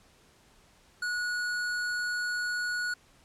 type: tone with tanh clipping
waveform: sine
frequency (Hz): 1459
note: F#6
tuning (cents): -25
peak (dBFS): -31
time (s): 1.02-2.94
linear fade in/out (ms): 5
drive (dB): 18
effects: pink hiss -61 dBFS RMS until 3.24 s + low-pass 10000 Hz 12 dB/octave